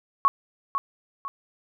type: tone with echo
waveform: sine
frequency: 1108.7 Hz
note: C#6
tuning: in tune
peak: -14 dBFS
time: 0.25-0.28 s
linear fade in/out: 0 ms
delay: 500 ms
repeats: 2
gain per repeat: -8 dB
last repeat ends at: 1.28 s
effects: none